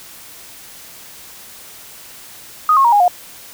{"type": "tone with pitch steps", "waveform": "sine", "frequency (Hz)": [1245, 1083.8, 943.5, 821.4, 715.1], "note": ["D#6", "C#6", "A#5", "G#5", "F5"], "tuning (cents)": [1, -39, 21, -19, 41], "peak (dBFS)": -8, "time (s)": [2.69, 3.08], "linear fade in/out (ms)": 2, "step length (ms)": 78, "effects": ["white hiss -38 dBFS RMS until 3.53 s"]}